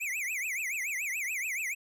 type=tone with vibrato; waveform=square; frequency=2277 Hz; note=C#7; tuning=46 cents sharp; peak=-32 dBFS; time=0-1.75 s; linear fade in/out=20 ms; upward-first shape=triangle; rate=7 Hz; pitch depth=290 cents each way; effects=none